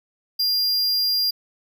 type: tone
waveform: square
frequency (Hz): 4800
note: D8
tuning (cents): +37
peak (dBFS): -19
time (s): 0.39-1.31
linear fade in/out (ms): 10
effects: none